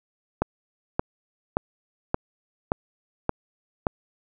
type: click train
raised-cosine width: 1 ms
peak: -7 dBFS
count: 7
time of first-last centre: 0.42-3.868 s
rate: 1.74 Hz
effects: none